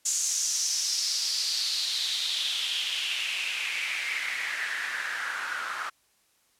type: noise with band-pass filter sweep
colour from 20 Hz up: white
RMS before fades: -30 dBFS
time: 0.05-5.9 s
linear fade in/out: 10 ms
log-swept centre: 6900 to 1300 Hz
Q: 4.6
effects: white hiss -67 dBFS RMS until 6.59 s + low-pass 12000 Hz 12 dB/octave